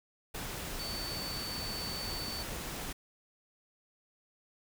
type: tone in noise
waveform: sine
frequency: 4517 Hz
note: C#8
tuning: 32 cents sharp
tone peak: -39 dBFS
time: 0.79-2.43 s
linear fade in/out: 10 ms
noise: pink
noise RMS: -40 dBFS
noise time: 0.34-2.93 s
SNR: -2 dB
effects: none